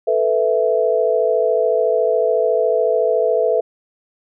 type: chord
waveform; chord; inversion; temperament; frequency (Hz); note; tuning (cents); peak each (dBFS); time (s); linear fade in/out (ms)
sine; A suspended second; none; equal; 440 / 493.9 / 659.3; A4 / B4 / E5; 0 / 0 / 0; -18; 0.07-3.61; 10
effects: none